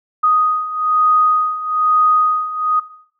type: beating tone pair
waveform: sine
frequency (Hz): 1245 / 1246.1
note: D#6 / D#6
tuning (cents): +1 / +2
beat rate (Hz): 1.1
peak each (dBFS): -18 / -14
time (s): 0.23-2.8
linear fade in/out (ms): 10
effects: noise-tail reverb RT60 0.6 s tail -17 dB re dry